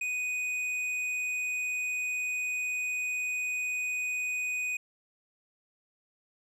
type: tone with hard clipping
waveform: triangle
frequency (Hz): 2489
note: D#7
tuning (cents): 0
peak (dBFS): -31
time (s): 0.01-4.77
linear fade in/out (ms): 5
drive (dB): 10
effects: none